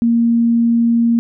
sine tone, 233.1 Hz, A#3, in tune, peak -10 dBFS, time 0.02-1.19 s, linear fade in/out 0 ms, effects none

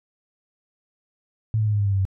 sine tone with pitch steps, 110 / 107.8 / 105.64 / 103.53 / 101.45 / 99.42 / 97.43 / 95.48 Hz, A2 / A2 / G#2 / G#2 / G#2 / G2 / G2 / G2, 0 / -35 / +30 / -5 / -40 / +25 / -10 / -45 cents, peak -18 dBFS, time 1.54-2.052 s, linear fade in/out 0 ms, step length 64 ms, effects none

